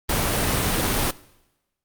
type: noise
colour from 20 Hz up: pink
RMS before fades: -22 dBFS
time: 0.09-1.11 s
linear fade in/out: 5 ms
effects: noise-tail reverb RT60 1.0 s tail -21 dB re dry + Opus 32 kbps